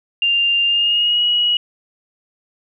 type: tone with pitch glide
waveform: sine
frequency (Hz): 2794 to 2909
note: F7 to F#7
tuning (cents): 0 to -30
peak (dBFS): -13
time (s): 0.22-1.57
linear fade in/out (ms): 2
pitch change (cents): +70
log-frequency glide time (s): 0.65-1.22
effects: none